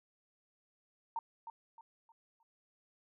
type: tone with echo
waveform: sine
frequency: 916 Hz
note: A#5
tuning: 31 cents flat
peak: -34 dBFS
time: 1.16-1.19 s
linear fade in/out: 2 ms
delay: 310 ms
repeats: 4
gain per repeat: -9 dB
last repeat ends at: 2.43 s
effects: none